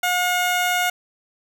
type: tone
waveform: 15% pulse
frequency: 719 Hz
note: F#5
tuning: 50 cents flat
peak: -12 dBFS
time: 0.03-0.9 s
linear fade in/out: 5 ms
effects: none